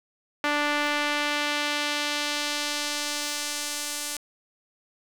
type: tone with band-pass filter sweep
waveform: sawtooth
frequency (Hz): 293.7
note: D4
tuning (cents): 0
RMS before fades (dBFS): -28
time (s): 0.44-4.17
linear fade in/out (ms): 2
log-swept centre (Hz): 1800 to 8900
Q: 0.89
effects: 8-bit